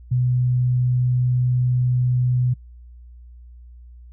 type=tone; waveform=sine; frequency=124.9 Hz; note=B2; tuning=20 cents sharp; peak=-16 dBFS; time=0.11-2.54 s; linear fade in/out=10 ms; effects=noise-tail reverb RT60 0.1 s tail -24 dB re dry + added 60 Hz sine -40 dBFS peak until 4.12 s